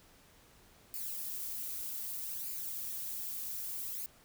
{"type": "noise with flanger", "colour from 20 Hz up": "violet", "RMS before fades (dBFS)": -40, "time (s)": [0.94, 4.06], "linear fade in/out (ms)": 0, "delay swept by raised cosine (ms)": [0.42, 3.52], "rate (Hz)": 0.64, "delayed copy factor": 0.65, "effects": ["pink hiss -62 dBFS RMS until 4.24 s"]}